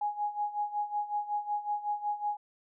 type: tone with tremolo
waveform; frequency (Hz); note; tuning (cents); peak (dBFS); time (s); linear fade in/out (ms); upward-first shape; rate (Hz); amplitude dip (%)
sine; 830.6; G#5; 0; -27; 0.01-2.37; 5; sine; 5.4; 80
effects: none